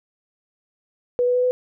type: tone with pitch steps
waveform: sine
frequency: 490.2 / 493.9 / 497.6 / 501.4 Hz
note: B4 / B4 / B4 / B4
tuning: -13 / 0 / +13 / +26 cents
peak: -16 dBFS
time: 1.19-1.51 s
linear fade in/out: 0 ms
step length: 80 ms
effects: none